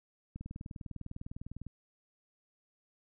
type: click train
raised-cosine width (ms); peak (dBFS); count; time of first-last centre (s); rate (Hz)
5; -30; 27; 0.36-1.667; 19.9
effects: none